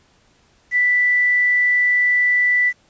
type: tone with quantisation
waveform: sine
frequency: 1975.5 Hz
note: B6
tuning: in tune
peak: -13 dBFS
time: 0.71-2.73 s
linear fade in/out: 50 ms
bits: 7
effects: pink hiss -57 dBFS RMS until 2.89 s + resampled to 16000 Hz